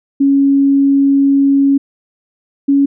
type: tone pair in turn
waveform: sine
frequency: 277 / 279.1 Hz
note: C#4 / C#4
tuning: -1 / +12 cents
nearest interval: unison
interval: 13 cents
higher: second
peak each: -7 dBFS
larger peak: neither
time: 0.2-1.78 / 2.68-2.86 s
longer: first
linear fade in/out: 10 ms
effects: none